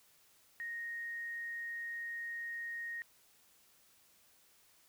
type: tone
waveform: sine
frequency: 1864.7 Hz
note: A#6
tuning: in tune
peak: -39 dBFS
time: 0.6-3.02 s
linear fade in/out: 0 ms
effects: white hiss -67 dBFS RMS until 4.88 s